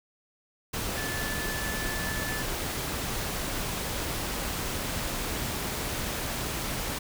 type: tone in noise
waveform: sine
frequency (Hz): 1743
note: A6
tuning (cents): -17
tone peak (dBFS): -35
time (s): 0.97-2.43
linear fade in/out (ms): 10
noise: pink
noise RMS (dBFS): -32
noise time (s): 0.73-6.99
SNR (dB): -6
effects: none